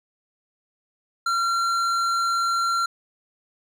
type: tone with hard clipping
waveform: sine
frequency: 1369 Hz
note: F6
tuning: 35 cents flat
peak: -22 dBFS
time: 1.26-2.86 s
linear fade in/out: 5 ms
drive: 11 dB
effects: none